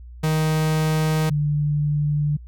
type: tone pair in turn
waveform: 45% pulse / sine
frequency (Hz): 156.5 / 148.02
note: D#3 / D3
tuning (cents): +10 / +14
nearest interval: minor second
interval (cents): 96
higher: first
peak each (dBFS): -18 / -18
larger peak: neither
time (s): 0.23-1.3 / 1.3-2.37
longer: neither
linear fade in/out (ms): 10
effects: added 60 Hz sine -37 dBFS peak until 2.47 s